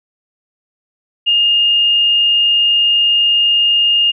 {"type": "tone", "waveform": "sine", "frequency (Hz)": 2832, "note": "F7", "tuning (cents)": 23, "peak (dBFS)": -9, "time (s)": [1.26, 4.12], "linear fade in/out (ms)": 20, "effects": []}